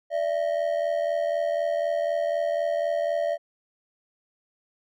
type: ring-modulated tone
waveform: triangle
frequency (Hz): 628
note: D#5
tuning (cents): +16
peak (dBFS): -18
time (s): 0.1-3.38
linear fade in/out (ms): 50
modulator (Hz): 42
effects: none